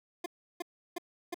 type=tone bursts; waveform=25% pulse; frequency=349.2 Hz; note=F4; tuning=in tune; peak=-30 dBFS; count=4; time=0.24-1.344 s; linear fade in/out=5 ms; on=21 ms; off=340 ms; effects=none